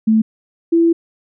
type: tone pair in turn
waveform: sine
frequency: 220 / 334.3 Hz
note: A3 / E4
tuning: 0 / +24 cents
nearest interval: perfect fifth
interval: 724 cents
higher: second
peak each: -9 dBFS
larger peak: neither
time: 0.07-0.22 / 0.72-0.93 s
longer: second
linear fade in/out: 10 ms
effects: none